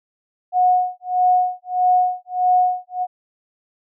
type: tone with tremolo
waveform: sine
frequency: 729 Hz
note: F#5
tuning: 26 cents flat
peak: -11 dBFS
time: 0.52-3.07 s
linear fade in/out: 50 ms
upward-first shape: sine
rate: 1.6 Hz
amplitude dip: 100%
effects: none